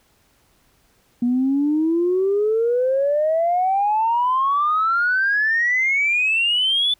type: exponential sweep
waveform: sine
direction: up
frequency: 237.9 to 3509 Hz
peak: -15 dBFS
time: 1.22-6.94 s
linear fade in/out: 5 ms
effects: tanh soft clip ceiling -11 dBFS + pink hiss -60 dBFS RMS until 6.99 s